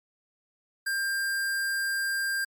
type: tone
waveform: square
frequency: 1594 Hz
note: G6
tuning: 28 cents sharp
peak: -27 dBFS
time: 0.86-2.45 s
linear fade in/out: 10 ms
effects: MP3 96 kbps